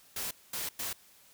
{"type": "noise bursts at uneven times", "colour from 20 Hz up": "white", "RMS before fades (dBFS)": -36, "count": 3, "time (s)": [[0.16, 0.31], [0.53, 0.69], [0.79, 0.93]], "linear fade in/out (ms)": 5, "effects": ["white hiss -60 dBFS RMS until 1.33 s"]}